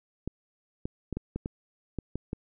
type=clicks; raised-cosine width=3 ms; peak=-19 dBFS; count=9; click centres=0.276 / 0.855 / 1.127 / 1.17 / 1.36 / 1.459 / 1.987 / 2.156 / 2.331 s; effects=none